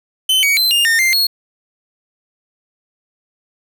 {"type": "tone with pitch steps", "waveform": "45% pulse", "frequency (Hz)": [3054, 2252, 4084, 2818, 1823, 2095, 4319], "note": ["G7", "C#7", "C8", "F7", "A#6", "C7", "C#8"], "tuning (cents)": [-46, 27, -43, 15, -39, 2, -46], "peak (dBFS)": -11, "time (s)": [0.29, 1.27], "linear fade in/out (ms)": 5, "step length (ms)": 140, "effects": []}